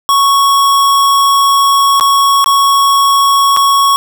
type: tone with dropouts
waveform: square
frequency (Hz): 1108.7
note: C#6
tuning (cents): 0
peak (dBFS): -7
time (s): 0.09-3.96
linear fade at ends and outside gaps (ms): 0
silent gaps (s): 1.998-2.009 / 2.443-2.46 / 3.565-3.571
effects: none